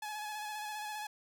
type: tone with vibrato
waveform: sawtooth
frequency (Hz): 847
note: G#5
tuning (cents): +34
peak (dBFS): -35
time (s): 0.02-1.07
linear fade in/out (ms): 5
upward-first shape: square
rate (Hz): 15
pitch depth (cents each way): 23
effects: none